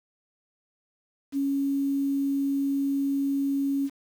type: tone with quantisation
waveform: sine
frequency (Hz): 277.2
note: C#4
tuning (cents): 0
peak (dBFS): -23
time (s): 1.32-3.9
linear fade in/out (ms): 50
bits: 8
effects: none